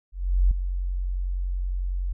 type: tone with ADSR envelope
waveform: sine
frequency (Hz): 45.4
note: F#1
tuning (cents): -32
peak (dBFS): -14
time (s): 0.12-2.13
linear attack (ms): 390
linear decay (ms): 5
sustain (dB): -10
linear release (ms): 8
effects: none